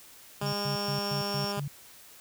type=tone with pitch glide; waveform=10% pulse; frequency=203.5 to 202.1 Hz; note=G#3 to G#3; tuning=-35 to -47 cents; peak=-23 dBFS; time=0.41-1.6 s; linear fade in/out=5 ms; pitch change=-12 cents; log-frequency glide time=0.68-1.17 s
type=tone bursts; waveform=sine; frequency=142.5 Hz; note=C#3; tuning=48 cents sharp; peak=-31 dBFS; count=6; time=0.42-1.68 s; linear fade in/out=5 ms; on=110 ms; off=120 ms
type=tone; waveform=triangle; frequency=5460 Hz; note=F8; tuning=40 cents flat; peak=-33 dBFS; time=0.46-1.52 s; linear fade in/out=2 ms
effects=white hiss -52 dBFS RMS until 2.2 s